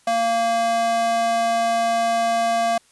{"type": "tone with high-pass filter", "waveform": "square", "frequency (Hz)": 230.2, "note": "A#3", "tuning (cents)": -22, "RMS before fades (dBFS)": -20, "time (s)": [0.07, 2.78], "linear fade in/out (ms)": 5, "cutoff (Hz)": 570, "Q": 5.8, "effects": ["white hiss -57 dBFS RMS until 2.91 s", "resampled to 24000 Hz"]}